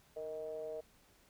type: ring-modulated tone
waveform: triangle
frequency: 81.3 Hz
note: E2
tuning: 23 cents flat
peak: -35 dBFS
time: 0.16-0.81 s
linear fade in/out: 10 ms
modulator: 546 Hz
effects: pink hiss -67 dBFS RMS until 1.29 s

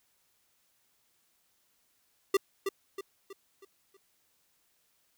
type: tone with echo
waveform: square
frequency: 392 Hz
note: G4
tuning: in tune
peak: -22 dBFS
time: 2.34-2.37 s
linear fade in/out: 5 ms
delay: 320 ms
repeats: 5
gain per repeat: -7 dB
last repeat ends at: 3.97 s
effects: white hiss -72 dBFS RMS until 5.17 s

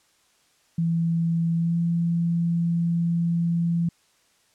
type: tone with pitch glide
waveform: sine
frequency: 166.6 to 169.32 Hz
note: E3 to E3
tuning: +19 to +47 cents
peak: -20 dBFS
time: 0.78-3.89 s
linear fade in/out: 5 ms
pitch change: +28 cents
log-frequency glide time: 1.56-1.77 s
effects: white hiss -63 dBFS RMS until 4.54 s + low-pass 9000 Hz 12 dB/octave

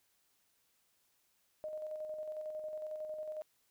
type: tone with tremolo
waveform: sine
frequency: 617 Hz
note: D#5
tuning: 15 cents flat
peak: -38 dBFS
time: 1.64-3.42 s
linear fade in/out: 0 ms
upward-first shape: square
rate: 11 Hz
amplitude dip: 35%
effects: white hiss -75 dBFS RMS until 3.7 s

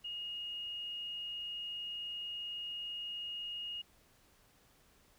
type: tone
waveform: sine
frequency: 2863 Hz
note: F7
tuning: 42 cents sharp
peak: -39 dBFS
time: 0.04-3.82 s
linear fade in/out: 10 ms
effects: pink hiss -67 dBFS RMS until 5.18 s

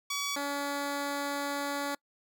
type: tone pair in turn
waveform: 10% pulse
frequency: 1136 / 284 Hz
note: C#6 / C#4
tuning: +42 / +42 cents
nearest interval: 2 octaves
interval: 2400 cents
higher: first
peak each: -23 / -23 dBFS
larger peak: neither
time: 0.1-0.36 / 0.36-1.95 s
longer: second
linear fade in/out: 5 ms
effects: noise-tail reverb RT60 0.1 s tail -26 dB re dry

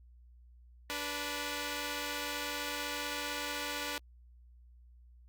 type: tone pair together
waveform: 5% pulse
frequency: 291.4 / 490.9 Hz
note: D4 / B4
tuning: -13 / -10 cents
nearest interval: major sixth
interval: 903 cents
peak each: -27 dBFS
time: 0.9-3.98 s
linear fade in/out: 0 ms
effects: added 60 Hz sine -55 dBFS peak until 5.28 s + Opus 48 kbps

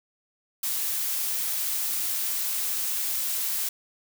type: noise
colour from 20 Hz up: blue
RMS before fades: -28 dBFS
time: 0.63-3.69 s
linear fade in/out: 5 ms
effects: none

